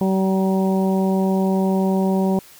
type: harmonic tone with a mistuned harmonic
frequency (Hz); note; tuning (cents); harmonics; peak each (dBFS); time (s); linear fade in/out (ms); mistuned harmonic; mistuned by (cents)
190.9; G3; -46; 1 / 2 / 3 / 4 / 5; -17 / -23 / -27 / -29 / -31; 0.01-2.39; 2; 5; -17
effects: white hiss -46 dBFS RMS until 2.59 s